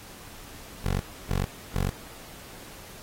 15% pulse tone bursts, 46.63 Hz, F#1, 14 cents sharp, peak -18 dBFS, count 3, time 0.84-1.9 s, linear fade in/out 10 ms, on 160 ms, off 290 ms, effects pink hiss -46 dBFS RMS until 3.02 s + AAC 48 kbps

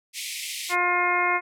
pink high-pass noise, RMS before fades -32 dBFS, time 0.13-0.76 s, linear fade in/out 50 ms, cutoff 2000 Hz, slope 96 dB/octave
harmonic tone, 354.8 Hz, F4, 27 cents sharp, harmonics 1 / 2 / 3 / 4 / 5 / 6 / 7, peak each -31 / -28 / -25 / -30 / -32 / -24 / -34 dBFS, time 0.69-1.41 s, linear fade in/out 50 ms
effects low-pass 12000 Hz 12 dB/octave

